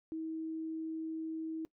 sine tone, 320.5 Hz, E4, 49 cents flat, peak -36 dBFS, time 0.12-1.65 s, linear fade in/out 0 ms, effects noise-tail reverb RT60 0.1 s tail -20 dB re dry

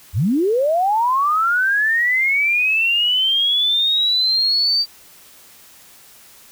sine linear sweep, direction up, 67.9 to 4663 Hz, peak -14 dBFS, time 0.13-4.86 s, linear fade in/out 50 ms, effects white hiss -46 dBFS RMS until 6.51 s

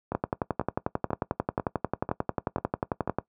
two click trains, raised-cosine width 1 ms, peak -11 / -15 dBFS, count 35 / 7, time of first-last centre 0.15-3.186 / 0.12-3.076 s, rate 11.2 / 2.03 Hz, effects noise-tail reverb RT60 0.1 s tail -19 dB re dry + high-pass 80 Hz 12 dB/octave

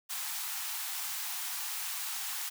white high-pass noise, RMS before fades -37 dBFS, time 0.09-2.5 s, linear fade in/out 20 ms, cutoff 730 Hz, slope 96 dB/octave, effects none

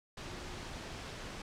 sine tone in noise, 357.8 Hz, F4, 42 cents sharp, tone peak -52 dBFS, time 0.27-0.62 s, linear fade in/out 5 ms, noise pink, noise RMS -44 dBFS, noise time 0.17-1.42 s, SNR -11 dB, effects low-pass 6000 Hz 12 dB/octave

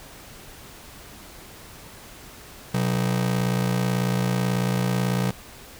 45% pulse ring-modulated tone, 155.56 Hz, D#3, in tune, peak -18 dBFS, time 2.74-5.31 s, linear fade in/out 5 ms, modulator 29.1 Hz, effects pink hiss -44 dBFS RMS until 5.79 s

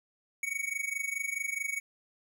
square tone with amplitude modulation, 2237 Hz, C#7, 15 cents sharp, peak -29 dBFS, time 0.43-1.8 s, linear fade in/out 2 ms, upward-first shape sine, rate 24.7 Hz, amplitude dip 85%, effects 11-bit

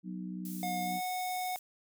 harmonic tone, 61.5 Hz, B1, 7 cents flat, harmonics 3 / 4 / 5, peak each -38 / -46 / -45 dBFS, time 0.03-1.01 s, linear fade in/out 50 ms
pink high-pass noise, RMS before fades -47 dBFS, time 0.45-1.59 s, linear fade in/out 2 ms, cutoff 9900 Hz, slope 12 dB/octave
square tone with pitch glide, 720 to 734.3 Hz, F#5 to F#5, -47 to -13 cents, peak -34 dBFS, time 0.63-1.56 s, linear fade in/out 0 ms, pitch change +34 cents, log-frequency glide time 0.83-0.95 s
effects none

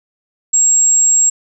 sine tone, 7580 Hz, A#8, 28 cents sharp, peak -8 dBFS, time 0.53-1.3 s, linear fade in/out 10 ms, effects none

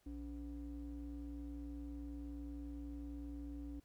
triangle ring-modulated tone, 113.5 Hz, A#2, 46 cents flat, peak -39 dBFS, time 0.06-3.8 s, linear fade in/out 5 ms, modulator 173 Hz, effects pink hiss -75 dBFS RMS until 3.84 s

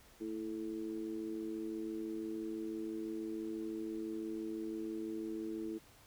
sine tone with amplitude modulation, 329.6 Hz, E4, in tune, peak -34 dBFS, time 0.2-5.79 s, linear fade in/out 20 ms, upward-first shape sine, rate 106 Hz, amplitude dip 90%, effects pink hiss -62 dBFS RMS until 6.06 s

